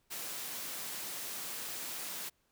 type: high-pass noise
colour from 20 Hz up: white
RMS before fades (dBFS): -41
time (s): 0.1-2.3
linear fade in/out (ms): 20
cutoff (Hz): 140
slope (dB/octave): 12
effects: pink hiss -75 dBFS RMS until 2.51 s